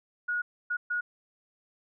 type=tone bursts at uneven times; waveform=sine; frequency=1449 Hz; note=F#6; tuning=37 cents flat; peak=-27 dBFS; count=3; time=0.28-0.42 / 0.7-0.77 / 0.9-1.01 s; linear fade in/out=10 ms; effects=none